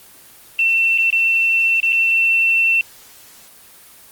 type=tone with dropouts; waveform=sine; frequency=2694 Hz; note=E7; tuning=37 cents sharp; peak=-12 dBFS; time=0.59-2.81 s; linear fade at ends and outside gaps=1 ms; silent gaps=0.977-0.983 / 1.102-1.127 / 1.801-1.83 / 1.923-1.928 s; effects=white hiss -44 dBFS RMS until 4.11 s + Opus 24 kbps